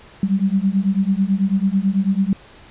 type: beating tone pair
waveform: sine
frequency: 189.9 / 199 Hz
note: F#3 / G3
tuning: +45 / +26 cents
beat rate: 9.1 Hz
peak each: -18 dBFS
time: 0.23-2.33 s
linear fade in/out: 2 ms
effects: pink hiss -45 dBFS RMS until 2.7 s + resampled to 8000 Hz